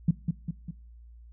sine tone with echo, 167 Hz, E3, 23 cents sharp, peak -17 dBFS, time 0.08-0.11 s, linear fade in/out 5 ms, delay 200 ms, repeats 3, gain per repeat -5 dB, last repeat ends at 0.71 s, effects noise-tail reverb RT60 0.5 s tail -23 dB re dry + added 58 Hz sine -47 dBFS peak until 1.32 s

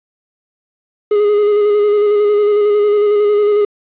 triangle tone with vibrato, 415.3 Hz, G#4, in tune, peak -7 dBFS, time 1.11-3.65 s, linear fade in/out 5 ms, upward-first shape square, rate 11 Hz, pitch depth 21 cents each way, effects resampled to 8000 Hz + 7-bit

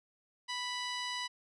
15% pulse tone with low-pass filter, 987.8 Hz, B5, in tune, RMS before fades -38 dBFS, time 0.48-1.28 s, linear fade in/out 20 ms, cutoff 6200 Hz, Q 2.9, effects none

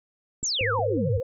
sine exponential sweep, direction down, 7830 to 77.78 Hz, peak -24 dBFS, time 0.43-1.18 s, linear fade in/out 5 ms
click train, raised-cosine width 3 ms, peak -26 dBFS, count 4, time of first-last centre 0.43-0.972 s, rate 5.53 Hz
sine tone with vibrato, 496.6 Hz, B4, 9 cents sharp, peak -27 dBFS, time 0.59-1.23 s, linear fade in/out 5 ms, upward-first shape sine, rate 13 Hz, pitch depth 130 cents each way
sine tone, 103.83 Hz, G#2, in tune, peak -29 dBFS, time 0.61-1.2 s, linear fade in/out 0 ms
effects none

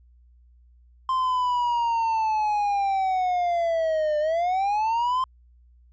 triangle linear two-way sweep, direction down then up, 1046.5 to 596 to 1046.5 Hz, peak -19 dBFS, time 1.09-5.24 s, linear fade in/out 2 ms, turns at 4.19 s, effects added 60 Hz sine -52 dBFS peak until 5.92 s + resampled to 16000 Hz

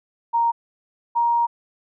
sine tone pair in turn, 932.3 / 940.4 Hz, A#5 / A#5, 0 / +15 cents, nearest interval unison, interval 15 cents, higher second, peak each -16 / -16 dBFS, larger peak neither, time 0.33-0.52 / 1.15-1.47 s, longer second, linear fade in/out 20 ms, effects none

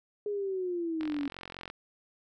sine linear sweep, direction down, 418.5 to 277.2 Hz, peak -30 dBFS, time 0.26-1.28 s, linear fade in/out 2 ms
click train, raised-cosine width 0.3 ms, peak -25 dBFS, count 32, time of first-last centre 1.01-1.7 s, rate 44.9 Hz
effects none

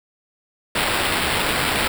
violet noise with sample-and-hold, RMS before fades -21 dBFS, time 0.75-1.88 s, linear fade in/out 5 ms, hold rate 6300 Hz, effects none

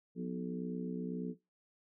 harmonic tone with a mistuned harmonic, 61.8 Hz, B1, 2 cents sharp, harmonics 3 / 4 / 5 / 6 / 7, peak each -38 / -41 / -48 / -49 / -45 dBFS, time 0.15-1.35 s, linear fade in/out 50 ms, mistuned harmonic 3, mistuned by -60 cents, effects noise-tail reverb RT60 0.2 s tail -17 dB re dry

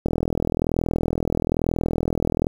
click train, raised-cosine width 2 ms, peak -8 dBFS, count 100, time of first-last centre 0.06-2.469 s, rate 41.1 Hz, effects 7-bit

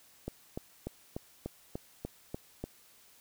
click train, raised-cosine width 2 ms, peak -23 dBFS, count 9, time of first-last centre 0.28-2.64 s, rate 3.39 Hz, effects white hiss -61 dBFS RMS until 3.2 s

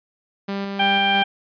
sawtooth tone with tremolo, 198 Hz, G3, 18 cents sharp, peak -20 dBFS, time 0.48-1.23 s, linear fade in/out 10 ms, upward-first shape square, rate 3 Hz, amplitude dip 25%
harmonic tone, 790 Hz, G5, 13 cents sharp, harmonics 1 / 2 / 3 / 4, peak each -19 / -24 / -23 / -22 dBFS, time 0.79-1.24 s, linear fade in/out 10 ms
effects resampled to 11025 Hz

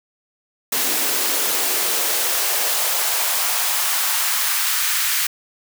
white noise with high-pass filter sweep, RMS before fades -20 dBFS, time 0.72-5.27 s, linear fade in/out 5 ms, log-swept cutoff 260 to 1600 Hz, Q 1.4, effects none

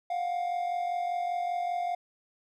triangle tone pair together, 705.9 / 751 Hz, F5 / F#5, +18 / +26 cents, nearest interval minor second, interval 108 cents, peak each -27 / -35 dBFS, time 0.1-1.95 s, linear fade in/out 5 ms, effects none

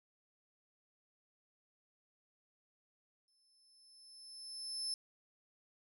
35% pulse tone with exponential growth, 5260 Hz, E8, 5 cents flat, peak -33 dBFS, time 3.28-4.94 s, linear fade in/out 1 ms, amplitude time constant 360 ms, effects none

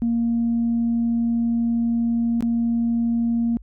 sine tone with dropouts, 233.1 Hz, A#3, in tune, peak -17 dBFS, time 0.02-3.57 s, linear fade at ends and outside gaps 0 ms, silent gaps 2.407-2.425 s, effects tanh soft clip ceiling -14 dBFS + added 50 Hz sine -40 dBFS peak until 3.62 s

